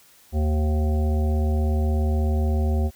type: harmonic tone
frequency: 76.4 Hz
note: D#2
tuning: 31 cents flat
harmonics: 1 / 3 / 5 / 7 / 9 / 10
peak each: -19 / -29 / -33 / -36 / -38 / -39 dBFS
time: 0.32-2.91 s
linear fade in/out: 50 ms
effects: white hiss -54 dBFS RMS until 2.95 s